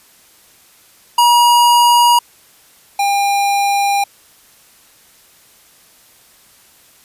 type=tone pair in turn; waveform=square; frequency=957 / 802.2 Hz; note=A#5 / G5; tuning=+45 / +40 cents; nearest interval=minor third; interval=305 cents; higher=first; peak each=-8 / -13 dBFS; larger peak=first; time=1.18-2.19 / 2.99-4.04 s; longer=second; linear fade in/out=5 ms; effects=white hiss -48 dBFS RMS until 7.04 s + resampled to 32000 Hz